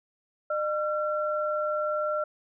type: tone pair together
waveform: sine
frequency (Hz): 606 / 1360.4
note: D#5 / F6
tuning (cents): -46 / -46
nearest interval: octave + major second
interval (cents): 1400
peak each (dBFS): -27 / -30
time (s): 0.5-2.24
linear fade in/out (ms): 5
effects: none